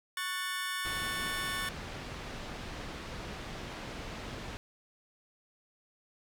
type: chord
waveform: 25% pulse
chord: F# minor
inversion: second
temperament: just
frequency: 1110 / 1480 / 1776 Hz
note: C#6 / F#6 / A6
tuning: +2 / 0 / +16 cents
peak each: -35 / -36 / -33 dBFS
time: 0.17-1.69 s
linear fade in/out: 2 ms
type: low-pass noise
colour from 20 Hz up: pink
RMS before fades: -42 dBFS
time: 0.85-4.57 s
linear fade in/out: 0 ms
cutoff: 4300 Hz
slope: 12 dB/octave
effects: none